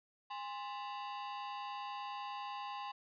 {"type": "ring-modulated tone", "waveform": "45% pulse", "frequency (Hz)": 932.3, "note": "A#5", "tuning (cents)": 0, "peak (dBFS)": -38, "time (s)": [0.3, 2.92], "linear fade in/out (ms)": 10, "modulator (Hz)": 115, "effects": ["resampled to 11025 Hz"]}